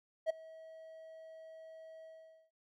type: tone with ADSR envelope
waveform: triangle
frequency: 643 Hz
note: E5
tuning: 43 cents flat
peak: -25 dBFS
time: 0.26-2.51 s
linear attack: 38 ms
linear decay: 10 ms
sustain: -23 dB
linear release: 470 ms
effects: none